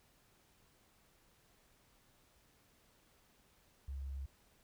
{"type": "tone", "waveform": "sine", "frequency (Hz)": 68, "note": "C#2", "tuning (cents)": -33, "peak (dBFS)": -40, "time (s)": [3.88, 4.26], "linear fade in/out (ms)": 5, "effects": ["pink hiss -70 dBFS RMS until 4.63 s"]}